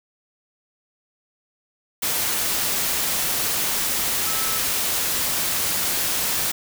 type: tone in noise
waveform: sine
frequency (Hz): 1306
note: E6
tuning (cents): -17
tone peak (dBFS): -32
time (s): 4.26-4.58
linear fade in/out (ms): 10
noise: white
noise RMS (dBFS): -23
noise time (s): 2.02-6.52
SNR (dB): -12
effects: none